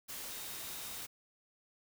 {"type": "tone in noise", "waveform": "sine", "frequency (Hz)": 3714, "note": "A#7", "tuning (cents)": -7, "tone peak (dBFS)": -54, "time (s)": [0.3, 1.03], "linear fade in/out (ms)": 20, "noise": "white", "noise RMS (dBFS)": -44, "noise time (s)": [0.08, 1.07], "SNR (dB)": -13, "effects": []}